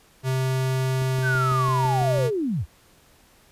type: tone with pitch glide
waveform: square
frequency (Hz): 130.81 to 129.76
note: C3 to C3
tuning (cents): 0 to -14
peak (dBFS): -22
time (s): 0.23-2.31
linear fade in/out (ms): 50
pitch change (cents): -14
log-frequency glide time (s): 1.08-1.31
type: click train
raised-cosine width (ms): 3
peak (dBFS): -24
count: 8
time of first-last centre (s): 1.02-2.185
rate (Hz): 6.01
type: linear sweep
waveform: sine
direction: down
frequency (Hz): 1568 to 56.8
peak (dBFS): -22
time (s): 1.22-2.66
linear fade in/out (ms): 50
effects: pink hiss -56 dBFS RMS until 3.51 s + resampled to 32000 Hz